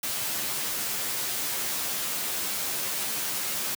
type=noise with comb filter; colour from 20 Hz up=white; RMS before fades=-30 dBFS; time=0.03-3.75 s; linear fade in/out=5 ms; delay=12 ms; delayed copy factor=-0.75; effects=high-pass 100 Hz 12 dB/octave